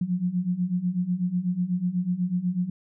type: beating tone pair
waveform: sine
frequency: 174.61 / 182.71 Hz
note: F3 / F#3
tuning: 0 / -22 cents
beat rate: 8.1 Hz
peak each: -28 / -25 dBFS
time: 0.01-2.7 s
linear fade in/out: 5 ms
effects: none